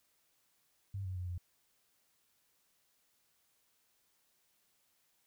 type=tone with pitch steps; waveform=sine; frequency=98.1 / 92.9 / 90.3 / 88.4 Hz; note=G2 / F#2 / F#2 / F2; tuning=+2 / +7 / -42 / +22 cents; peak=-37 dBFS; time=0.94-1.38 s; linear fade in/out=5 ms; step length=110 ms; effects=white hiss -75 dBFS RMS until 5.26 s